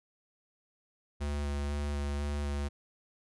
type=tone with vibrato; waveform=square; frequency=72.1 Hz; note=D2; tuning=31 cents flat; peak=-32 dBFS; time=1.2-2.69 s; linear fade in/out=20 ms; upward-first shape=square; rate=2 Hz; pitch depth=12 cents each way; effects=resampled to 24000 Hz